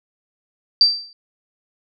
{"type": "tone with exponential decay", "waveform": "sine", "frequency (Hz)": 4674, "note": "D8", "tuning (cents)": -9, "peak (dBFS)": -6, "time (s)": [0.81, 1.13], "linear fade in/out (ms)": 1, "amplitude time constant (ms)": 69, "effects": []}